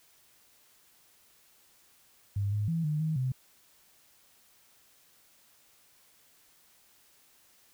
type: tone with pitch steps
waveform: sine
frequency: 100.4 / 104.3 / 165 / 151.3 / 157.7 / 129.3 Hz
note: G2 / G#2 / E3 / D#3 / D#3 / C3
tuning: +42 / +8 / +2 / -48 / +24 / -20 cents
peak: -27 dBFS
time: 2.36-3.32 s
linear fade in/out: 5 ms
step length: 160 ms
effects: white hiss -63 dBFS RMS until 7.73 s